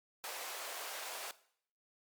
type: high-pass noise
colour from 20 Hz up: pink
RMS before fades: -44 dBFS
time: 0.24-1.31 s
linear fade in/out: 0 ms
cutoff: 520 Hz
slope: 24 dB/octave
effects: noise-tail reverb RT60 0.6 s tail -17 dB re dry + Opus 48 kbps